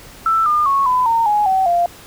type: tone with pitch steps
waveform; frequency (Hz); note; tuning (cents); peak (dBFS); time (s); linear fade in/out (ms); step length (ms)
sine; 1326 / 1208.9 / 1102.2 / 1004.9 / 916.2 / 835.3 / 761.6 / 694.4; E6 / D6 / C#6 / B5 / A#5 / G#5 / F#5 / F5; +10 / +50 / -10 / +30 / -30 / +10 / +50 / -10; -12; 0.26-1.86; 2; 200
effects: pink hiss -40 dBFS RMS until 2.06 s